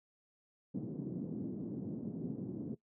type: band-pass noise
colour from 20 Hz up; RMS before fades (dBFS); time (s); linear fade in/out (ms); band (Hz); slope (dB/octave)
white; -41; 0.74-2.75; 10; 140 to 300; 24
effects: noise-tail reverb RT60 0.1 s tail -18 dB re dry